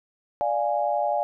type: chord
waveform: sine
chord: D diminished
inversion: none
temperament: equal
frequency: 587.3 / 698.5 / 830.6 Hz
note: D5 / F5 / Ab5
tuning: 0 / 0 / 0 cents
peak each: -26 dBFS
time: 0.41-1.23 s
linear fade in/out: 0 ms
effects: none